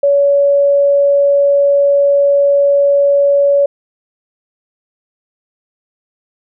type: tone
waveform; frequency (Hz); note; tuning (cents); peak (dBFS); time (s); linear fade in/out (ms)
sine; 565; C#5; +33; -7; 0.03-3.66; 5
effects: none